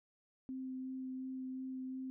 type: tone with vibrato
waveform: sine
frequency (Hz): 260.1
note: C4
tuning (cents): -10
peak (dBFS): -40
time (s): 0.49-2.1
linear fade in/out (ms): 0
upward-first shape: sine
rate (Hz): 2.8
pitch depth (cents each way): 9
effects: none